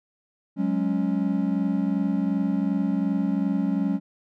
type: chord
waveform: triangle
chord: F# suspended second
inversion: none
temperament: equal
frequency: 185 / 207.7 / 277.2 Hz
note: F#3 / G#3 / C#4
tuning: 0 / 0 / 0 cents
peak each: -24 dBFS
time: 0.56-4 s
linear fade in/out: 50 ms
effects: none

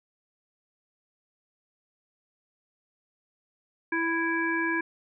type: harmonic tone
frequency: 330.7 Hz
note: E4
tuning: 6 cents sharp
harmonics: 1 / 3 / 5 / 7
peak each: -29 / -33 / -28 / -34 dBFS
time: 3.92-4.81 s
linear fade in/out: 5 ms
effects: none

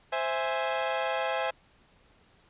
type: chord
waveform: sawtooth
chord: C augmented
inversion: none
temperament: equal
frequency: 523.3 / 659.3 / 830.6 Hz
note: C5 / E5 / G#5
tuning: 0 / 0 / 0 cents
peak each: -28 dBFS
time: 0.12-1.51 s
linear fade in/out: 10 ms
effects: pink hiss -62 dBFS RMS until 2.49 s + resampled to 8000 Hz

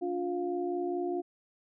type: tone cluster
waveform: sine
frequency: 289.7 / 354.4 / 703 Hz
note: D4 / F4 / F5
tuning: -24 / +25 / +11 cents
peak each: -37 / -31 / -38 dBFS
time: 0.01-1.22 s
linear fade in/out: 20 ms
effects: none

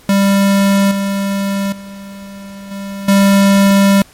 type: tone with level steps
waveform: square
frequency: 197.6 Hz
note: G3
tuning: 14 cents sharp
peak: -9 / -15 / -29 / -23 / -7 dBFS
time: 0.09-4.02 s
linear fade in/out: 2 ms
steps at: 0.91 / 1.72 / 2.71 / 3.08 s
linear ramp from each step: 5 ms
effects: pink hiss -44 dBFS RMS until 4.13 s + MP3 64 kbps

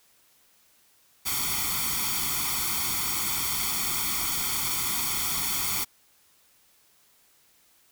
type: noise with comb filter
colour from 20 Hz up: white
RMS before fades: -28 dBFS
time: 1.25-5.85 s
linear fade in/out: 20 ms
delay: 0.89 ms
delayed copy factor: +0.9
effects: white hiss -62 dBFS RMS until 7.91 s

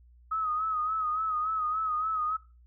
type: tone with vibrato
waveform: sine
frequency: 1267 Hz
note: D#6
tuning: 31 cents sharp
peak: -27 dBFS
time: 0.31-2.37 s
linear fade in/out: 10 ms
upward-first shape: sine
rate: 3.5 Hz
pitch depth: 56 cents each way
effects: noise-tail reverb RT60 0.3 s tail -18 dB re dry + added 60 Hz sine -54 dBFS peak until 2.66 s

